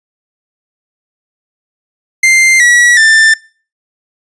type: tone with pitch steps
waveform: 45% pulse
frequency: 2093 / 1930.4 / 1780.4 Hz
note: C7 / B6 / A6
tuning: 0 / -40 / +20 cents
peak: -4 dBFS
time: 2.23-3.34 s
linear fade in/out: 5 ms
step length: 370 ms
effects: noise-tail reverb RT60 0.4 s tail -24 dB re dry + resampled to 22050 Hz